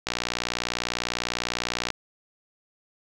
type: click train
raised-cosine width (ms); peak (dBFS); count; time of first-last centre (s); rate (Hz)
0.2; -8; 111; 0.07-1.903; 60
effects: none